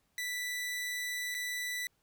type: tone with dropouts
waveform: sawtooth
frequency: 1975.5 Hz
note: B6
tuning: in tune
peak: -31 dBFS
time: 0.18-1.87 s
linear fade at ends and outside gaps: 1 ms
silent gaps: 1.344-1.348 s
effects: pink hiss -75 dBFS RMS until 2.02 s